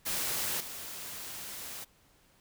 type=noise with level steps; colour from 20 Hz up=white; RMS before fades=-33 / -42 dBFS; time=0.05-1.85 s; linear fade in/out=20 ms; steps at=0.6 s; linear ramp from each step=5 ms; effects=pink hiss -65 dBFS RMS until 2.4 s